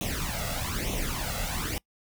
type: noise with flanger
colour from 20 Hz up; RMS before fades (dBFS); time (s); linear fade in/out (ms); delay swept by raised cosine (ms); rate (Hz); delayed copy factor
pink; -31; 0.01-1.78; 0; 0.31 to 1.51; 1.1; +0.75
effects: noise-tail reverb RT60 0.1 s tail -24 dB re dry